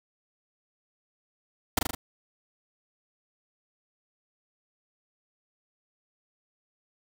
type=noise with echo; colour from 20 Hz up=pink; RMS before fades=-23 dBFS; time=1.77-1.79 s; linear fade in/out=5 ms; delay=40 ms; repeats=4; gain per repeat=-3 dB; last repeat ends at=1.95 s; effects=none